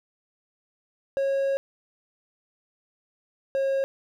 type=tone pair in turn; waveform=triangle; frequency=547 / 542 Hz; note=C#5 / C#5; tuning=-23 / -39 cents; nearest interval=unison; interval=16 cents; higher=first; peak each=-20 dBFS; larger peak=neither; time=1.17-1.57 / 3.55-3.84 s; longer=first; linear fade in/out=0 ms; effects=none